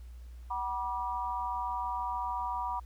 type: tone with amplitude modulation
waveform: sine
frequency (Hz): 967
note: B5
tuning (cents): -37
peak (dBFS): -27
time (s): 0.5-2.8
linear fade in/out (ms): 10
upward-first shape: sine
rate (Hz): 214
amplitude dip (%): 100
effects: added 60 Hz sine -44 dBFS peak until 2.85 s + pink hiss -66 dBFS RMS until 2.85 s